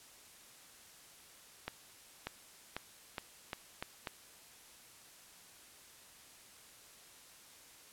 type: accelerating click train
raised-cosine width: 0.3 ms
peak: -22 dBFS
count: 7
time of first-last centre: 1.68-4.072 s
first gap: 590 ms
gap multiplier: 0.84
effects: white hiss -58 dBFS RMS until 7.92 s + low-pass 12000 Hz 12 dB/octave